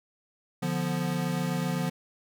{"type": "chord", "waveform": "square", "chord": "B diminished", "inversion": "first", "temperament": "equal", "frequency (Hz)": [146.83, 174.61, 246.9], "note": ["D3", "F3", "B3"], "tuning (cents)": [0, 0, 0], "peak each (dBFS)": [-33, -30, -35], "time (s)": [0.62, 1.9], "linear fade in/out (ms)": 10, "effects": []}